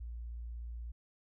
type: tone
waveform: sine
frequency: 58.27 Hz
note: A#1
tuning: in tune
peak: -40 dBFS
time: 0-0.92 s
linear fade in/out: 10 ms
effects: none